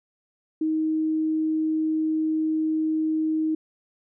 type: tone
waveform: sine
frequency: 314.5 Hz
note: D#4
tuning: 19 cents sharp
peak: -21 dBFS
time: 0.61-3.55 s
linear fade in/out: 5 ms
effects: none